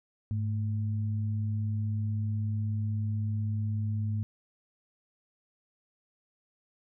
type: tone pair together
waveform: sine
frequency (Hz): 103.83 / 220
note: G#2 / A3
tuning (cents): 0 / 0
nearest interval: octave + minor second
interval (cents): 1300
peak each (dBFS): -28 / -38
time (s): 0.31-4.23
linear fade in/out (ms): 0
effects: none